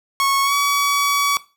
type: tone with pitch glide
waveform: sawtooth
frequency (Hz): 1102 to 1134.9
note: C#6 to C#6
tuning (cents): -11 to +40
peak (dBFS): -12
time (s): 0.2-1.37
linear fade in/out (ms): 0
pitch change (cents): +51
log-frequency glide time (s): 0.43-0.54
effects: noise-tail reverb RT60 0.3 s tail -17 dB re dry